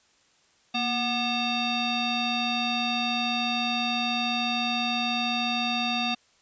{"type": "tone with frequency modulation", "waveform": "sine", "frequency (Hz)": 1713, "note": "A6", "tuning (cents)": -47, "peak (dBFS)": -24, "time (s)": [0.74, 6.15], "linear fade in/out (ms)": 10, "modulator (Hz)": 974, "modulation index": 2.6, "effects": ["white hiss -63 dBFS RMS until 6.41 s", "resampled to 16000 Hz"]}